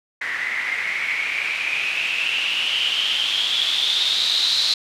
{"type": "noise with low-pass filter sweep", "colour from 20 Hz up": "blue", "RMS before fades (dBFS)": -22, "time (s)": [0.21, 4.74], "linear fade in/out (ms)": 5, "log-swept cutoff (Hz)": [1900, 4100], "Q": 9.3, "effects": []}